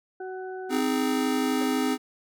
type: harmonic tone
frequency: 373.8 Hz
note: F#4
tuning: 18 cents sharp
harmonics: 1 / 2 / 4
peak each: -34 / -39 / -44 dBFS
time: 0.2-0.8 s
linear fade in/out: 5 ms
type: chord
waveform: square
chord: Ab major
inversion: first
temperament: just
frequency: 259.6 / 311.5 / 415.3 Hz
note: C4 / Eb4 / Ab4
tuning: -13 / +2 / 0 cents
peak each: -26 / -30 / -31 dBFS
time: 0.69-1.98 s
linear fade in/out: 50 ms
type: tone with exponential decay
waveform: 45% pulse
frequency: 547 Hz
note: C#5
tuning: 23 cents flat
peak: -35 dBFS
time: 1.61-1.71 s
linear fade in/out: 5 ms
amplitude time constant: 21 ms
effects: none